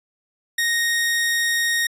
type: tone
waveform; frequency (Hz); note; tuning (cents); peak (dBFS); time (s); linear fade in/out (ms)
sawtooth; 1864; A#6; -1; -15; 0.58-1.87; 5
effects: resampled to 32000 Hz